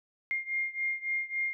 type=beating tone pair; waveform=sine; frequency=2119 / 2122.6 Hz; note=C7 / C7; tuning=+21 / +24 cents; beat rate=3.6 Hz; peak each=-32 / -34 dBFS; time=0.31-1.53 s; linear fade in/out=0 ms; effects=none